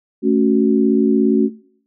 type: chord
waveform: sine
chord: F# minor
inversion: first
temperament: equal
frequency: 220 / 277.2 / 370 Hz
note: A3 / C#4 / F#4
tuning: 0 / 0 / 0 cents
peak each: -16 dBFS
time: 0.22-1.5 s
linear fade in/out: 50 ms
effects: noise-tail reverb RT60 0.6 s tail -21 dB re dry